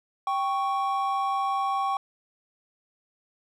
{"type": "tone pair together", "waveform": "triangle", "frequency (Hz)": [784, 1108.7], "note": ["G5", "C#6"], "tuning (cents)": [0, 0], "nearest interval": "tritone", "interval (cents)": 600, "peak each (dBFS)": -25, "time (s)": [0.27, 1.97], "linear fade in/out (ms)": 2, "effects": []}